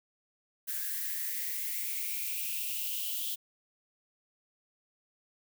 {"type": "noise with high-pass filter sweep", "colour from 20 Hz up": "violet", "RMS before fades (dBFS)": -35, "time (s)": [0.67, 3.36], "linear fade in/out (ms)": 20, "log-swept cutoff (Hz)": [1600, 3200], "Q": 7.6, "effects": []}